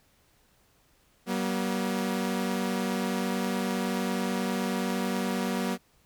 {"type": "tone pair together", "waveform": "sawtooth", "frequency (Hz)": [190.09, 239.5], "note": ["F#3", "A#3"], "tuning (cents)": [47, 47], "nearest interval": "major third", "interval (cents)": 400, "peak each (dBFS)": -26, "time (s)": [1.26, 5.78], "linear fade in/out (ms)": 50, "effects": ["pink hiss -65 dBFS RMS until 6.05 s"]}